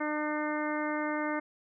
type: harmonic tone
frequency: 301.7 Hz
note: D4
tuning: 47 cents sharp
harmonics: 1 / 2 / 3 / 4 / 5 / 6 / 7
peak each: -33 / -36 / -38 / -39 / -40 / -41 / -41 dBFS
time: 0-1.4 s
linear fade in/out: 10 ms
effects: none